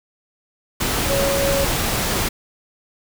sine tone in noise, 554.4 Hz, C#5, in tune, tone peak -19 dBFS, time 1.09-1.65 s, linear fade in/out 10 ms, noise pink, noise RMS -21 dBFS, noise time 0.8-2.29 s, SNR -1 dB, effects none

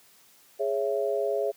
sine chord, C# minor, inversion second, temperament just, 415.8 / 554.4 / 665.2 Hz, G#4 / C#5 / E5, +2 / 0 / +16 cents, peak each -28 / -29 / -30 dBFS, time 0.59-1.52 s, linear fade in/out 20 ms, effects white hiss -58 dBFS RMS until 1.56 s + high-pass 100 Hz 12 dB/octave

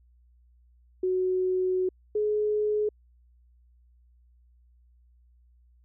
sine tone pair in turn, 370 / 422.2 Hz, F#4 / G#4, 0 / +29 cents, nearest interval major second, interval 229 cents, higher second, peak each -23 dBFS, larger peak neither, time 1.03-1.89 / 2.15-2.89 s, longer first, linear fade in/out 5 ms, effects added 60 Hz sine -57 dBFS peak until 5.84 s

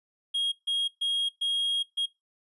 triangle tone bursts at uneven times, 3267 Hz, G#7, 29 cents flat, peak -24 dBFS, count 5, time 0.34-0.52 / 0.67-0.88 / 1.01-1.29 / 1.41-1.83 / 1.97-2.06 s, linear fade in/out 10 ms, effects noise-tail reverb RT60 0.2 s tail -21 dB re dry + resampled to 24000 Hz

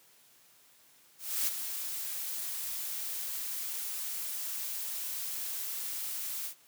blue noise with ADSR envelope, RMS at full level -29 dBFS, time 1.18-6.55 s, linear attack 290 ms, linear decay 28 ms, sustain -8 dB, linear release 91 ms, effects white hiss -62 dBFS RMS until 6.67 s + high-pass 100 Hz 12 dB/octave

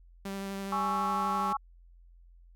sawtooth tone with vibrato, 196 Hz, G3, in tune, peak -31 dBFS, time 0.25-1.53 s, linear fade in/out 5 ms, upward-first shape triangle, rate 12 Hz, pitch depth 14 cents each way
sine chord, C# minor, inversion second, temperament just, 831.5 / 1108.7 / 1330.5 Hz, G#5 / C#6 / E6, +2 / 0 / +16 cents, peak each -32 / -31 / -35 dBFS, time 0.72-1.57 s, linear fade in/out 5 ms
effects added 43 Hz sine -53 dBFS peak until 2.55 s

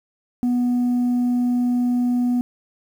sine tone, 245.2 Hz, B3, 12 cents flat, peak -14 dBFS, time 0.43-2.41 s, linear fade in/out 0 ms, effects tanh soft clip ceiling -16 dBFS + 8-bit

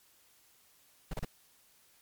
brown noise bursts, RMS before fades -34 dBFS, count 3, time 1.11-1.25 s, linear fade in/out 5 ms, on 26 ms, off 31 ms, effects white hiss -65 dBFS RMS until 2.01 s + MP3 96 kbps

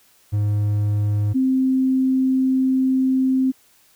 triangle / sine tone pair in turn, 103.83 / 261.6 Hz, G#2 / C4, 0 / 0 cents, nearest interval octave + major third, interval 1600 cents, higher second, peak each -15 dBFS, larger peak neither, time 0.32-1.34 / 1.34-3.52 s, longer second, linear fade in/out 20 ms, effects white hiss -56 dBFS RMS until 3.95 s

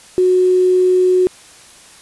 sine tone with quantisation, 366.9 Hz, F#4, 15 cents flat, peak -9 dBFS, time 0.18-1.27 s, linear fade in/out 0 ms, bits 6, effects white hiss -42 dBFS RMS until 2.01 s + resampled to 24000 Hz

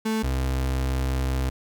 35% pulse tone pair in turn, 220 / 65.41 Hz, A3 / C2, 0 / 0 cents, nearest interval octave + major sixth, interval 2100 cents, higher first, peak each -21 dBFS, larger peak neither, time 0.05-0.23 / 0.23-1.5 s, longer second, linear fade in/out 10 ms, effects none

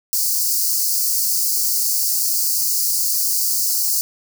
white high-pass noise, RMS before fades -19 dBFS, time 0.13-4.01 s, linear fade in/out 0 ms, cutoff 4400 Hz, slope 96 dB/octave, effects none

